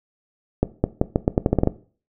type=accelerating click train; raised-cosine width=2 ms; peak=-3 dBFS; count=11; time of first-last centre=0.63-1.674 s; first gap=210 ms; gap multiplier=0.83; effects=noise-tail reverb RT60 0.4 s tail -17 dB re dry